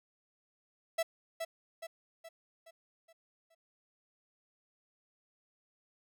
45% pulse tone with echo, 659.3 Hz, E5, in tune, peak -29 dBFS, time 0.98-1.03 s, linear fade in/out 10 ms, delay 420 ms, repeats 6, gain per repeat -6 dB, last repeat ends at 3.55 s, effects none

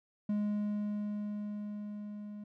triangle tone with level ramp, 208 Hz, G#3, 3 cents sharp, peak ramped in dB -27 to -40 dBFS, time 0.29-2.44 s, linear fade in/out 5 ms, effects none

